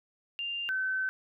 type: tone pair in turn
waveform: sine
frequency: 2794 / 1529.6 Hz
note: F7 / G6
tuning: 0 / -43 cents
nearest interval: minor seventh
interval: 1043 cents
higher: first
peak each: -32 / -28 dBFS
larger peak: second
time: 0.39-0.69 / 0.69-1.09 s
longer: second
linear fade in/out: 0 ms
effects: none